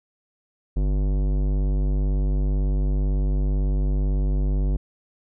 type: tone with tanh clipping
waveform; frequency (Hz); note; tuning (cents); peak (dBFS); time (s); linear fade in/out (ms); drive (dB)
sine; 49; G1; 0; -21; 0.76-4.77; 10; 17
effects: none